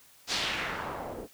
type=noise with low-pass filter sweep; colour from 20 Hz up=white; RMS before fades=-34 dBFS; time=0.27-1.28 s; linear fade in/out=50 ms; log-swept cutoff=5300 to 410 Hz; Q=1.6; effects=white hiss -58 dBFS RMS until 1.33 s